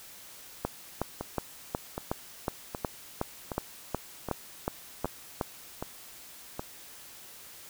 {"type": "two click trains", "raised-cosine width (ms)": 1, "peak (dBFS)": [-14, -19], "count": [14, 8], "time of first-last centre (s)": [[0.65, 5.412], [1.21, 6.595]], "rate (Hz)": [2.73, 1.3], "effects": ["white hiss -49 dBFS RMS until 7.69 s"]}